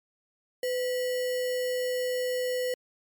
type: tone with sample-and-hold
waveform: sine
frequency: 503 Hz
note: B4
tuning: 32 cents sharp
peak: -26 dBFS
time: 0.63-2.74 s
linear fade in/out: 2 ms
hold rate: 2450 Hz
effects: MP3 96 kbps